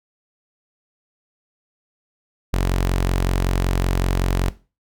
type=tone; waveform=sawtooth; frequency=45.31 Hz; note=F#1; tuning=36 cents flat; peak=-13 dBFS; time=2.53-4.5 s; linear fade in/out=10 ms; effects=noise-tail reverb RT60 0.3 s tail -17 dB re dry